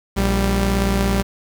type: tone pair together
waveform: sawtooth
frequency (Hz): 58.27 / 196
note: A#1 / G3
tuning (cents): 0 / 0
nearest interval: octave + major sixth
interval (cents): 2100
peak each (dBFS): -15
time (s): 0.16-1.23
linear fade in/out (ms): 20
effects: 7-bit

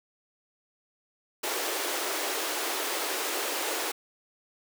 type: high-pass noise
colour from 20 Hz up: pink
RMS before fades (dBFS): -31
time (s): 1.43-3.92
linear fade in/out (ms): 10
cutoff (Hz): 320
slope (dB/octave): 48
effects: none

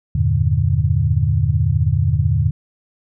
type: chord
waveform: sine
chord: E half-diminished seventh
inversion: none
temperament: equal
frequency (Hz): 82.41 / 98 / 116.54 / 146.83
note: E2 / G2 / Bb2 / D3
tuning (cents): 0 / 0 / 0 / 0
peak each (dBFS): -19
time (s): 0.15-2.51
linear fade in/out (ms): 5
effects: none

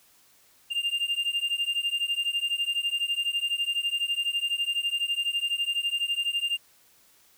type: beating tone pair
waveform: triangle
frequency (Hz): 2794 / 2806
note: F7 / F7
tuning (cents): 0 / +8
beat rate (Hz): 12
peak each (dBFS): -27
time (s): 0.7-6.58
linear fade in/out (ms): 20
effects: white hiss -60 dBFS RMS until 7.37 s

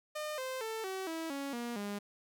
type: tone with pitch steps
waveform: sawtooth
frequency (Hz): 607 / 519.3 / 444.4 / 380.2 / 325.3 / 278.3 / 238.1 / 203.7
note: D#5 / C5 / A4 / F#4 / E4 / C#4 / A#3 / G#3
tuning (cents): -43 / -13 / +17 / +47 / -23 / +7 / +37 / -33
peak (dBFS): -33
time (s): 0.15-1.99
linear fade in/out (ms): 10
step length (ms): 230
effects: none

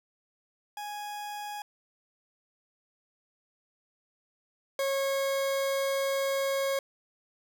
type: tone pair in turn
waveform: 40% pulse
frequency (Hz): 830.6 / 546.4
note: G#5 / C#5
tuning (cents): 0 / -25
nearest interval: perfect fifth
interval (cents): 725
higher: first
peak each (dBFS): -35 / -26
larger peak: second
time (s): 0.77-1.62 / 4.79-6.79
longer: second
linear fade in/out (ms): 2
effects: none

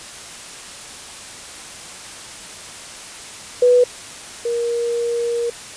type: tone pair in turn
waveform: sine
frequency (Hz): 492.8 / 471.6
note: B4 / A#4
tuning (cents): -4 / +20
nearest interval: minor second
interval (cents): 76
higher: first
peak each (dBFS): -9 / -18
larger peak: first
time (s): 3.62-3.84 / 4.45-5.5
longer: second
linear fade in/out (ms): 5
effects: white hiss -35 dBFS RMS until 5.76 s + resampled to 22050 Hz

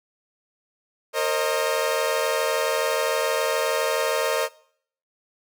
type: tone cluster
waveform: sawtooth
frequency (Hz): 461.8 / 534 / 621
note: A#4 / C5 / D#5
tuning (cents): -16 / +35 / -3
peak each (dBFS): -22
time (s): 1.13-4.49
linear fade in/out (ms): 50
effects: noise-tail reverb RT60 0.6 s tail -21 dB re dry

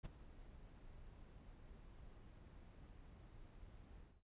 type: noise with ADSR envelope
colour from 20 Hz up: brown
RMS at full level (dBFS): -44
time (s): 0.03-4.23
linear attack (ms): 24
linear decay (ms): 15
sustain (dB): -15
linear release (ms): 240
effects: noise-tail reverb RT60 0.1 s tail -23 dB re dry + resampled to 8000 Hz

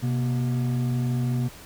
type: tone pair together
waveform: triangle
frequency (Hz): 127.2 / 240.1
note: C3 / B3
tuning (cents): -48 / -49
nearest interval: major seventh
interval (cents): 1099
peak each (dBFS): -21 / -27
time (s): 0.02-1.49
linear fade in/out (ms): 20
effects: pink hiss -45 dBFS RMS until 1.65 s

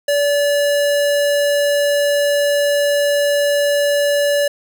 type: tone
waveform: square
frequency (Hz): 576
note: D5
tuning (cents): -34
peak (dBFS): -14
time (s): 0.08-4.48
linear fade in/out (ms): 5
effects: none

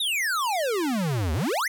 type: exponential two-way sweep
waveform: square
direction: down then up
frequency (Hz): 3851 to 73.42 to 2161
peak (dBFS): -24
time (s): 0-1.68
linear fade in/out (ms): 5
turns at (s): 1.33
effects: none

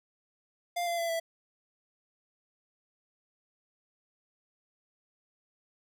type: tone with pitch steps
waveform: square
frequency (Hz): 698.5 / 686.1 / 673.9 / 662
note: F5 / F5 / E5 / E5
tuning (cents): 0 / -31 / +38 / +7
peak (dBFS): -30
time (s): 0.76-1.2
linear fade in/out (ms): 10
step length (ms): 110
effects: none

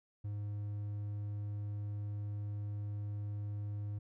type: tone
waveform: triangle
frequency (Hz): 103.2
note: G#2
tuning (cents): -10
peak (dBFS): -35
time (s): 0.24-3.99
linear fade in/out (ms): 10
effects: none

